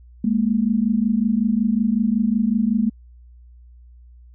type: tone pair together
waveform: sine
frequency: 207.7 / 233.1 Hz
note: G#3 / A#3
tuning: 0 / 0 cents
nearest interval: major second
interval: 200 cents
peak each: -19 dBFS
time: 0.24-2.9 s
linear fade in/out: 5 ms
effects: added 60 Hz sine -43 dBFS peak until 4.34 s